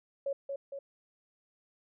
sine tone with echo, 554.4 Hz, C#5, in tune, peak -30 dBFS, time 0.26-0.33 s, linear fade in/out 5 ms, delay 230 ms, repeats 2, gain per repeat -4 dB, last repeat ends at 0.79 s, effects none

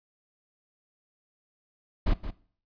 brown noise with echo, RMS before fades -22 dBFS, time 2.06-2.14 s, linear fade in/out 10 ms, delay 170 ms, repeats 1, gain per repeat -11 dB, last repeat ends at 2.31 s, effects noise-tail reverb RT60 0.5 s tail -19 dB re dry + resampled to 11025 Hz

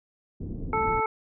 pink low-pass noise, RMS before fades -34 dBFS, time 0.4-1.01 s, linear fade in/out 10 ms, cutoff 370 Hz, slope 24 dB/octave
harmonic tone, 440 Hz, A4, in tune, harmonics 1 / 2 / 3 / 5, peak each -29 / -26 / -28 / -33 dBFS, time 0.73-1.06 s, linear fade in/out 2 ms
effects none

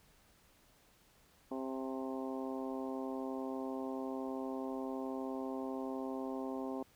harmonic tone with a mistuned harmonic, 132.1 Hz, C3, 17 cents sharp, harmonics 2 / 3 / 4 / 5 / 6 / 7 / 8, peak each -40 / -44 / -46 / -48 / -50 / -51 / -52 dBFS, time 1.51-6.83 s, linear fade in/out 5 ms, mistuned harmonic 7, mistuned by -40 cents, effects pink hiss -67 dBFS RMS until 6.95 s

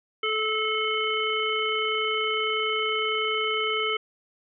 harmonic tone, 434.6 Hz, A4, 21 cents flat, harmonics 1 / 3 / 5 / 7, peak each -29 / -29 / -29 / -29 dBFS, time 0.23-3.97 s, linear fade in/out 5 ms, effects none

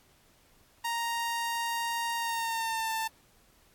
sawtooth tone with pitch glide, 932.3 to 890.7 Hz, A#5 to A5, 0 to +21 cents, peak -26 dBFS, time 0.84-3.08 s, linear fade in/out 10 ms, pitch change -79 cents, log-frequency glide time 2.17-2.92 s, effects pink hiss -63 dBFS RMS until 3.74 s + AAC 64 kbps

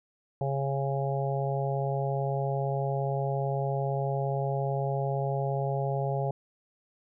harmonic tone, 137.6 Hz, C#3, 12 cents flat, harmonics 1 / 3 / 4 / 5 / 6, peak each -29 / -35 / -34 / -35 / -37 dBFS, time 0.41-6.31 s, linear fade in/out 2 ms, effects none

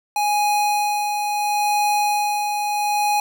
square tone with tremolo, 830.6 Hz, G#5, in tune, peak -17 dBFS, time 0.16-3.2 s, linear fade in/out 2 ms, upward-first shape sine, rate 0.73 Hz, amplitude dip 40%, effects none

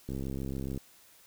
click train, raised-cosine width 3 ms, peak -24 dBFS, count 47, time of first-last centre 0.09-0.776 s, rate 67.1 Hz, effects white hiss -59 dBFS RMS until 1.26 s

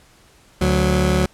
20% pulse tone pair together, 72.9 / 183.88 Hz, D2 / F#3, -12 / -10 cents, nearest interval octave + major third, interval 1602 cents, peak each -13 dBFS, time 0.61-1.26 s, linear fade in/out 5 ms, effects pink hiss -52 dBFS RMS until 1.33 s + low-pass 11000 Hz 12 dB/octave

